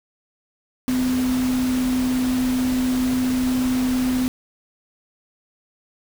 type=tone in noise; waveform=sine; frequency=254.1 Hz; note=B3; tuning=49 cents sharp; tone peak=-18 dBFS; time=0.88-4.28 s; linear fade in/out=0 ms; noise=pink; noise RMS=-31 dBFS; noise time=0.88-4.28 s; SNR=+10 dB; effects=none